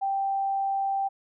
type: tone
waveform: sine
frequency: 784 Hz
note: G5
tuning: in tune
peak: -24 dBFS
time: 0.01-1.09 s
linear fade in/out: 20 ms
effects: none